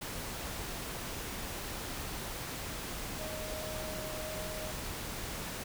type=tone in noise; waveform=sine; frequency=622.3 Hz; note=D#5; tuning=in tune; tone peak=-42 dBFS; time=3.18-4.72 s; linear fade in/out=10 ms; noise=pink; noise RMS=-40 dBFS; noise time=0.01-5.64 s; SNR=-5 dB; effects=none